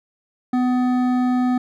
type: tone with hard clipping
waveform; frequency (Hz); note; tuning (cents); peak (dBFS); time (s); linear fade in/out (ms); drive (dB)
sine; 250.5; B3; +25; -18; 0.53-1.58; 5; 11
effects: none